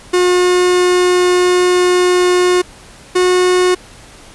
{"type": "tone pair in turn", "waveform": "45% pulse", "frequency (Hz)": [360.2, 363.5], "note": ["F#4", "F#4"], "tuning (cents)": [-46, -31], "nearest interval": "unison", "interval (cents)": 15, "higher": "second", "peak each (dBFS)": -9, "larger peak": "neither", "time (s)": [[0.13, 2.62], [3.15, 3.75]], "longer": "first", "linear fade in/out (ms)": 10, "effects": ["pink hiss -39 dBFS RMS until 4.34 s", "resampled to 24000 Hz"]}